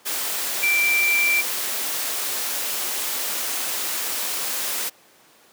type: tone in noise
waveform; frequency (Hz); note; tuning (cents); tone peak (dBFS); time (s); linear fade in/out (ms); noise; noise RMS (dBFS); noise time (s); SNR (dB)
sine; 2349; D7; 0; -17; 0.62-1.42; 20; white; -26; 0.05-4.9; +6
effects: pink hiss -53 dBFS RMS until 5.52 s + high-pass 300 Hz 12 dB/octave